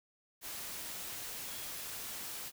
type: tone in noise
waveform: sine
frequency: 3322 Hz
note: G#7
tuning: in tune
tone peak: -54 dBFS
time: 1.46-1.67 s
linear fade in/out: 50 ms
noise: white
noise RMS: -43 dBFS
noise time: 0.41-2.52 s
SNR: -14 dB
effects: none